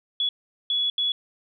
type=tone bursts at uneven times; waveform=sine; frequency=3388 Hz; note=G#7; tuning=34 cents sharp; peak=-21 dBFS; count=3; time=0.2-0.29 / 0.7-0.9 / 0.98-1.12 s; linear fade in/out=2 ms; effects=none